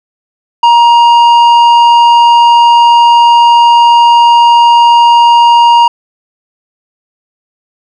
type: tone with tanh clipping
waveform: sine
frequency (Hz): 943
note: A#5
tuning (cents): +20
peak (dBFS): -3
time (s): 0.63-5.88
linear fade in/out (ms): 5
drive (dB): 9
effects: none

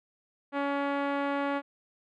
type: tone with low-pass filter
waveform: 5% pulse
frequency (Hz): 281.7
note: C#4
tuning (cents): +28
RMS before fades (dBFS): -30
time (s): 0.52-1.62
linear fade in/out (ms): 50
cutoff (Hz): 1100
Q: 0.54
effects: none

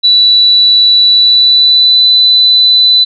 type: tone with pitch glide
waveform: sine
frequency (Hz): 3951 to 3995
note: B7 to B7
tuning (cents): 0 to +19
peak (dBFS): -3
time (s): 0.03-3.05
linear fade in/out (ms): 20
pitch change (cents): +19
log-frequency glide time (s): 1.11-2.07
effects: none

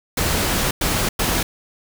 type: noise bursts at uneven times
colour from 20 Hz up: pink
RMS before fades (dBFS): -20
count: 3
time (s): 0.17-0.71 / 0.81-1.09 / 1.19-1.43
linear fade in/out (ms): 5
effects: none

